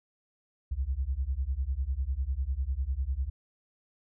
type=beating tone pair; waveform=sine; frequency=61.5 / 71.5 Hz; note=B1 / D2; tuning=-7 / -46 cents; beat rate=10 Hz; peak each=-31 dBFS; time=0.71-3.3 s; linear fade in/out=10 ms; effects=none

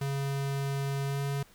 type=tone with pitch glide; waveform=square; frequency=138.59 to 139.88 Hz; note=C#3 to C#3; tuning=0 to +16 cents; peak=-30 dBFS; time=0.01-1.43 s; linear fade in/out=5 ms; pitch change=+16 cents; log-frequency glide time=1.05-1.21 s; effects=pink hiss -59 dBFS RMS until 1.54 s

